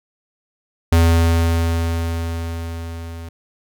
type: tone with level ramp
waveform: square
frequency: 83.3 Hz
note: E2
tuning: 19 cents sharp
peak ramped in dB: -10 to -31 dBFS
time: 0.92-3.29 s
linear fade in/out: 5 ms
effects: none